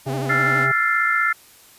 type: tone with vibrato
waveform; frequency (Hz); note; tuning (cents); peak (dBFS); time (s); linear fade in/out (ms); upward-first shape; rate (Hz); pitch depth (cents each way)
sawtooth; 274.7; C#4; -16; -24; 0.05-0.68; 50; sine; 12; 190
type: harmonic tone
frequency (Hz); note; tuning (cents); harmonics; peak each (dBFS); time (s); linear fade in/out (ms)
134.2; C3; +44; 1 / 3 / 5 / 6; -25 / -29 / -32 / -34; 0.06-0.72; 10
type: chord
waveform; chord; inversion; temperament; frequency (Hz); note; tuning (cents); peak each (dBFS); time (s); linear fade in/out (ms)
sine; F major seventh; third; equal with one note detuned; 1340.8 / 1396.9 / 1760 / 2093; E6 / F6 / A6 / C7; +29 / 0 / 0 / 0; -22; 0.29-1.33; 10
effects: white hiss -49 dBFS RMS until 1.78 s + resampled to 32000 Hz